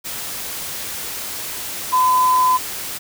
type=tone in noise; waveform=sine; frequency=1013 Hz; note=B5; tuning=44 cents sharp; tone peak=-12 dBFS; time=1.92-2.58 s; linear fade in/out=20 ms; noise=white; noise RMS=-28 dBFS; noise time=0.04-2.99 s; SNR=+13 dB; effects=none